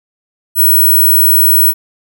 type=tone; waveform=sine; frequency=15940 Hz; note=B9; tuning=15 cents sharp; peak=-5 dBFS; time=0.55-1.74 s; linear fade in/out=50 ms; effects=none